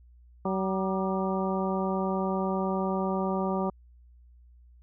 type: harmonic tone with a mistuned harmonic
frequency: 190 Hz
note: F#3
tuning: 46 cents sharp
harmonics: 1 / 2 / 3 / 4 / 5 / 6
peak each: -29 / -32 / -34 / -35 / -36 / -37 dBFS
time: 0.45-3.7 s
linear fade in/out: 5 ms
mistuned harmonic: 6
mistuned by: +72 cents
effects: added 60 Hz sine -52 dBFS peak until 4.82 s